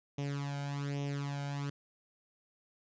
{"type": "tone with flanger", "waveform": "sawtooth", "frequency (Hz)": 141.8, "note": "C#3", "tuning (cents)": 40, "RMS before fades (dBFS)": -37, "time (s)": [0.18, 1.7], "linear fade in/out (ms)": 5, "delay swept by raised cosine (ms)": [0.33, 1.33], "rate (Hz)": 1.2, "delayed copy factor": 0.75, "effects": ["resampled to 16000 Hz"]}